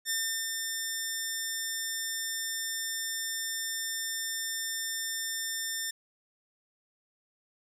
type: tone with ADSR envelope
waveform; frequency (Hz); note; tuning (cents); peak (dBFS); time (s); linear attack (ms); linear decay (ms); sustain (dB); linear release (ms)
10% pulse; 1800; A6; +39; -19; 0.05-5.91; 49; 370; -4; 8
effects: none